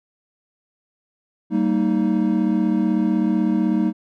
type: tone cluster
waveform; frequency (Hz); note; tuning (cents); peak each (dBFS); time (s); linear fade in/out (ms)
triangle; 193.9 / 229.9 / 312.4; G3 / A#3 / D#4; -19 / -24 / +7; -19; 1.5-3.93; 50
effects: none

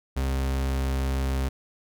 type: tone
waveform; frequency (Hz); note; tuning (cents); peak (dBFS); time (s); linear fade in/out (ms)
40% pulse; 66.6; C2; +31; -23; 0.16-1.49; 10
effects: none

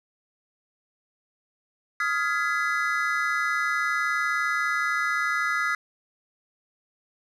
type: chord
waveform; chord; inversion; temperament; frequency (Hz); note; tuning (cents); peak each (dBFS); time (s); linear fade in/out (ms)
triangle; F half-diminished seventh; third; just; 1257.2 / 1396.9 / 1676.3 / 2012; Eb6 / F6 / Ab6 / Cb7; +18 / 0 / +16 / +32; -27; 2-5.75; 2
effects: none

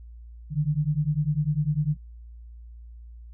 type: beating tone pair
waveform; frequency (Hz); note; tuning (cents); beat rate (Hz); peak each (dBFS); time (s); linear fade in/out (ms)
sine; 144.9 / 154.9; D3 / D#3; -23 / -7; 10; -25; 0.5-1.97; 50
effects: added 58 Hz sine -41 dBFS peak until 3.33 s

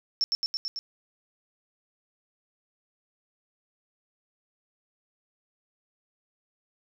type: tone with echo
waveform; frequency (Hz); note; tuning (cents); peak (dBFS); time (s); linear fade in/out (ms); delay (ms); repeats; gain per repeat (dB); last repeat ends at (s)
sine; 5400; E8; +41; -21; 0.21-0.24; 0; 110; 5; -2; 0.79
effects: none

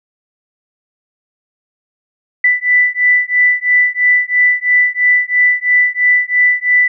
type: beating tone pair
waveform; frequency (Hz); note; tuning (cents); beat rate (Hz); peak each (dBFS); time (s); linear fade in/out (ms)
sine; 1982 / 1985; B6 / B6; +6 / +8; 3; -12; 2.44-6.88; 5
effects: none

